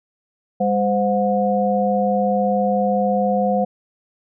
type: tone cluster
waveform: sine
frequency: 201.5 / 517 / 723 Hz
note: G3 / C5 / F#5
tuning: +48 / -21 / -40 cents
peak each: -20 dBFS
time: 0.6-3.65 s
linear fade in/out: 10 ms
effects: none